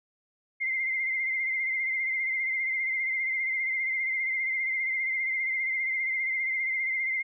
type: tone with vibrato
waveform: sine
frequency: 2093 Hz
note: C7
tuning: in tune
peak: -26 dBFS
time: 0.6-7.23 s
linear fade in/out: 20 ms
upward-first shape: sine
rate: 15 Hz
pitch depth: 40 cents each way
effects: none

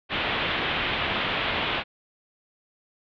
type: low-pass noise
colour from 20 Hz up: white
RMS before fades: -27 dBFS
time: 0.09-1.84 s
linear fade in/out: 50 ms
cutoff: 3500 Hz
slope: 48 dB/octave
effects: none

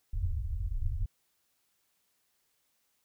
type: low-pass noise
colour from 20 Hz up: pink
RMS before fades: -32 dBFS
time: 0.13-1.06 s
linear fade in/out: 5 ms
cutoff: 110 Hz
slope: 96 dB/octave
effects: white hiss -75 dBFS RMS until 3.04 s

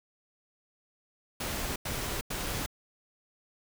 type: noise bursts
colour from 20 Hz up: pink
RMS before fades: -34 dBFS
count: 3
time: 1.4-2.662 s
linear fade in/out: 5 ms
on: 360 ms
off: 91 ms
effects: none

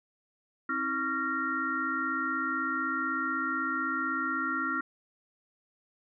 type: tone cluster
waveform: sine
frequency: 265.3 / 321.3 / 1122 / 1381 / 1859 Hz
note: C4 / E4 / C#6 / F6 / A#6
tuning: +24 / -44 / +21 / -20 / -5 cents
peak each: -37 / -38 / -39 / -30 / -37 dBFS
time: 0.69-4.81 s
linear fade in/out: 5 ms
effects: none

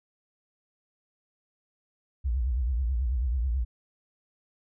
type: tone with vibrato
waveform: sine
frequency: 62 Hz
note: B1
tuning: 7 cents sharp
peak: -24 dBFS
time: 2.24-3.65 s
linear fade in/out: 20 ms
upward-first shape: triangle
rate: 9.2 Hz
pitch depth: 230 cents each way
effects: none

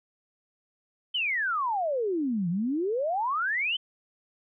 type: exponential two-way sweep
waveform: sine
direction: down then up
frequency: 3136 to 164.81 to 3136 Hz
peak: -25 dBFS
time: 1.14-3.77 s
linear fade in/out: 10 ms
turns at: 2.49 s
effects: none

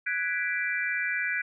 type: chord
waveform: sine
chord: G# half-diminished seventh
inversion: third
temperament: equal with one note detuned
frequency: 1485.1 / 1661.2 / 1975.5 / 2349 Hz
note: F#6 / G#6 / B6 / D7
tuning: +6 / 0 / 0 / 0 cents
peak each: -32 dBFS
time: 0.06-1.42 s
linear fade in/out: 10 ms
effects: none

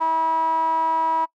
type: tone with band-pass filter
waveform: sawtooth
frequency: 322.8 Hz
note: E4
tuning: 36 cents flat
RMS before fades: -21 dBFS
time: 0-1.26 s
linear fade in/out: 20 ms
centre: 960 Hz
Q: 9.4
effects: noise-tail reverb RT60 0.1 s tail -23 dB re dry

